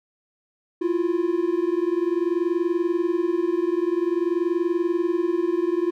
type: tone pair together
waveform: triangle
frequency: 336 / 356.5 Hz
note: E4 / F4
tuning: +33 / +36 cents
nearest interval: minor second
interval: 103 cents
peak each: -21 dBFS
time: 0.81-5.91 s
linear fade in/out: 10 ms
effects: none